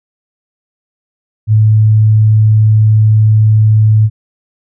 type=tone; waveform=sine; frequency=108.3 Hz; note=A2; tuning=27 cents flat; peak=-4 dBFS; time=1.47-4.1 s; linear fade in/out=50 ms; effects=none